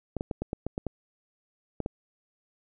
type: clicks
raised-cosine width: 2 ms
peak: -17 dBFS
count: 10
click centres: 0.167 / 0.209 / 0.312 / 0.42 / 0.531 / 0.666 / 0.779 / 0.867 / 1.803 / 1.861 s
effects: none